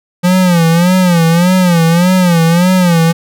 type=tone with vibrato; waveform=square; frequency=174.6 Hz; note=F3; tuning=in tune; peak=-7 dBFS; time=0.23-3.13 s; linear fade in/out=20 ms; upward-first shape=sine; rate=1.7 Hz; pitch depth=110 cents each way; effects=none